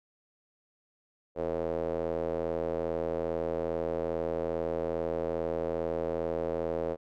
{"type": "tone with band-pass filter", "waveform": "square", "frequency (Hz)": 41.2, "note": "E1", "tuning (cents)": 0, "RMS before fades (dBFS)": -32, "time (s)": [1.35, 6.97], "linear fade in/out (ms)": 50, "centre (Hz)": 510, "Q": 3.9, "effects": []}